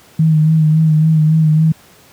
sine tone with vibrato, 156.9 Hz, D#3, 15 cents sharp, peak -7 dBFS, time 0.19-1.72 s, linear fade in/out 5 ms, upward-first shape sine, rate 3.6 Hz, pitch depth 35 cents each way, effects pink hiss -45 dBFS RMS until 2.12 s + high-pass 100 Hz 12 dB/octave

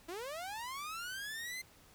sawtooth linear sweep, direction up, 318.4 to 2093 Hz, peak -37 dBFS, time 0.08-1.62 s, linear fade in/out 10 ms, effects pink hiss -62 dBFS RMS until 1.94 s

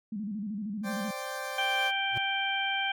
sine tone with vibrato, 207.7 Hz, G#3, in tune, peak -32 dBFS, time 0.12-1.11 s, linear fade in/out 5 ms, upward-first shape square, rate 13 Hz, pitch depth 96 cents each way
20% pulse chord, C suspended second, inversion none, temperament equal, 523.3 / 587.3 / 784 Hz, C5 / D5 / G5, 0 / 0 / 0 cents, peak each -34 dBFS, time 0.83-1.92 s, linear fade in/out 50 ms
harmonic tone, 784 Hz, G5, in tune, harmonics 1 / 2 / 3 / 4, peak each -33 / -33 / -33 / -33 dBFS, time 1.58-2.92 s, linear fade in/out 5 ms
square tone with exponential growth, 119.5 Hz, A#2, 43 cents sharp, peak -33 dBFS, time 2.1-2.18 s, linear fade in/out 5 ms, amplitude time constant 17 ms
effects none

